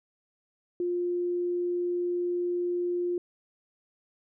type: tone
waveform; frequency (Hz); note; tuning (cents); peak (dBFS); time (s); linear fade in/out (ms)
sine; 352.5; F4; +16; -26; 0.8-3.18; 2
effects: none